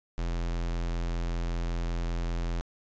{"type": "tone", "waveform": "square", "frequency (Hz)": 42.6, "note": "F1", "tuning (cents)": -42, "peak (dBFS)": -29, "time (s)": [0.18, 2.61], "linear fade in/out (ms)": 0, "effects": ["resampled to 16000 Hz"]}